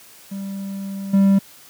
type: tone with level steps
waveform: triangle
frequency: 196 Hz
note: G3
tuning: in tune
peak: -24 / -9 dBFS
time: 0.31-1.39 s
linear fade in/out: 10 ms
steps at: 1.13 s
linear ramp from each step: 10 ms
effects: white hiss -46 dBFS RMS until 1.69 s + high-pass 80 Hz 12 dB/octave